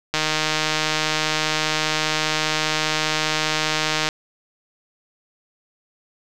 click train, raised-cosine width 0.2 ms, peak -3 dBFS, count 613, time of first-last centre 0.14-4.088 s, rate 155 Hz, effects none

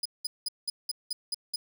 35% pulse tone bursts, 4978 Hz, D#8, in tune, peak -27 dBFS, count 8, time 0.03-1.56 s, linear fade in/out 5 ms, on 25 ms, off 190 ms, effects none

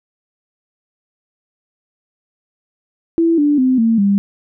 sine tone with pitch steps, 332.2 / 292.6 / 257.6 / 226.9 / 199.82 Hz, E4 / D4 / C4 / A#3 / G3, +13 / -6 / -27 / -47 / +33 cents, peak -10 dBFS, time 3.18-4.18 s, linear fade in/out 0 ms, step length 200 ms, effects none

